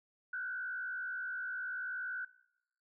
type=tone with frequency modulation; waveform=sine; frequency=1500 Hz; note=F#6; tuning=23 cents sharp; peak=-36 dBFS; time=0.33-2.25 s; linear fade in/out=5 ms; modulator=60.6 Hz; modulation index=0.88; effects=noise-tail reverb RT60 0.9 s tail -24 dB re dry